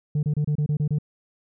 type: tone bursts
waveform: sine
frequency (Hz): 148.9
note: D3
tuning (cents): +24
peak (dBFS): -17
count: 8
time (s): 0.15-0.986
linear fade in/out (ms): 5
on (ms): 80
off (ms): 28
effects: tanh soft clip ceiling -19 dBFS